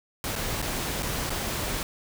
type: noise with dropouts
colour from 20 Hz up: pink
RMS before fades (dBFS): -30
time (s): 0.24-1.83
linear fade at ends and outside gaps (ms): 1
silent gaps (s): 0.355-0.361 / 0.618-0.625 / 1.024-1.029 / 1.296-1.303
effects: none